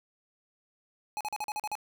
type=tone bursts; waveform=square; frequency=844 Hz; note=G#5; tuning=28 cents sharp; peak=-32 dBFS; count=8; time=1.17-1.753 s; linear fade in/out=0 ms; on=37 ms; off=41 ms; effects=none